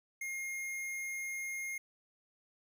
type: tone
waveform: square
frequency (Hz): 2135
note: C7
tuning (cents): +34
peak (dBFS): -38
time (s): 0.21-1.78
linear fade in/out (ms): 5
effects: none